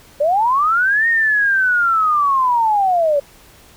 sine linear two-way sweep, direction up then down, 554.4 to 1864.7 to 554.4 Hz, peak -12 dBFS, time 0.2-3.2 s, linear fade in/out 10 ms, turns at 1.08 s, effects pink hiss -46 dBFS RMS until 3.76 s

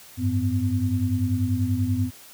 sine tone cluster, 94 / 104.3 / 252.9 Hz, F#2 / G#2 / B3, +28 / +8 / +41 cents, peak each -25 dBFS, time 0.17-2.11 s, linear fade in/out 50 ms, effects white hiss -47 dBFS RMS until 2.33 s

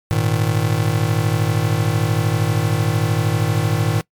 square chord, Ab suspended second, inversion none, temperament just, 103.83 / 116.8 / 155.74 Hz, Ab2 / Bb2 / Eb3, 0 / +4 / +2 cents, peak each -21 dBFS, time 0.11-4.01 s, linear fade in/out 0 ms, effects noise-tail reverb RT60 0.1 s tail -22 dB re dry + MP3 96 kbps

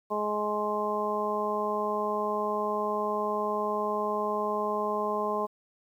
harmonic tone, 210 Hz, G#3, 19 cents sharp, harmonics 1 / 2 / 3 / 4 / 5, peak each -37 / -32 / -33 / -35 / -31 dBFS, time 0.1-5.47 s, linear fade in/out 20 ms, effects 10-bit

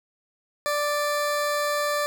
20% pulse tone, 587.3 Hz, D5, in tune, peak -18 dBFS, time 0.66-2.06 s, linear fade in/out 0 ms, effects none

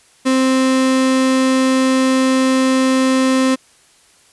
35% pulse tone, 261.6 Hz, C4, in tune, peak -10 dBFS, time 0.25-3.56 s, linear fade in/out 20 ms, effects white hiss -51 dBFS RMS until 4.32 s + resampled to 24000 Hz

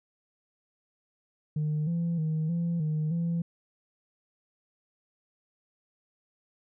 sine tone with pitch steps, 152.1 / 169.2 / 157.1 / 169.9 / 154.2 / 168.8 Hz, D#3 / E3 / D#3 / F3 / D#3 / E3, -39 / +45 / +17 / -47 / -15 / +41 cents, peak -24 dBFS, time 1.56-3.42 s, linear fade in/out 5 ms, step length 310 ms, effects tanh soft clip ceiling -24 dBFS

